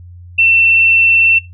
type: tone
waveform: sine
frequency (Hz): 2691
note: E7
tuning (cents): +35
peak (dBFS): -7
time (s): 0.38-1.39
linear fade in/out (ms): 10
effects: noise-tail reverb RT60 0.2 s tail -17 dB re dry + added 88 Hz sine -32 dBFS peak until 1.53 s